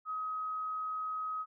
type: tone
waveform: sine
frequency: 1266 Hz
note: D#6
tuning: 30 cents sharp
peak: -34 dBFS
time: 0.05-1.46 s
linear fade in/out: 50 ms
effects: none